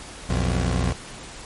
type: tone pair together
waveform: 20% pulse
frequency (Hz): 61.74 / 87.31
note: B1 / F2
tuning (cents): 0 / 0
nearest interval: tritone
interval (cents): 600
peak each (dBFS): -17 / -20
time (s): 0.29-0.93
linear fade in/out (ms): 10
effects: pink hiss -39 dBFS RMS until 1.45 s + MP3 48 kbps